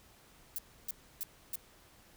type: noise bursts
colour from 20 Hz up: violet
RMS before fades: -37 dBFS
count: 4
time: 0.56-1.556 s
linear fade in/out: 0 ms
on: 24 ms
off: 300 ms
effects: pink hiss -61 dBFS RMS until 2.16 s